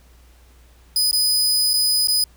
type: tone with dropouts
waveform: sawtooth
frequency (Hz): 4990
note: D#8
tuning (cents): +4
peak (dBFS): -13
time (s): 0.96-2.24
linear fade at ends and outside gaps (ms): 2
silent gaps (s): 1.112-1.129 / 1.734-1.738 / 2.073-2.083
effects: added 60 Hz sine -48 dBFS peak until 2.36 s + pink hiss -56 dBFS RMS until 2.36 s

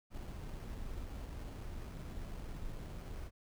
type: noise with sample-and-hold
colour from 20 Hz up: brown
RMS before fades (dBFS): -44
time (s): 0.1-3.31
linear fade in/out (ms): 50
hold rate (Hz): 3675
effects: none

